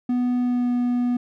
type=tone with pitch glide; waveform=triangle; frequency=246.9 to 244.5 Hz; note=B3 to B3; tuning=0 to -17 cents; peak=-17 dBFS; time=0.09-1.17 s; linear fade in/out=5 ms; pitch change=-17 cents; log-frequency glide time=0.4-0.7 s; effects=none